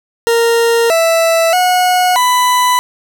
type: tone with pitch steps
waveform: 40% pulse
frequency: 464.2 / 660 / 729 / 995 Hz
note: A#4 / E5 / F#5 / B5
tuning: -7 / +2 / -26 / +13 cents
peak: -8 dBFS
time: 0.27-2.79 s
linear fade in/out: 0 ms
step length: 630 ms
effects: none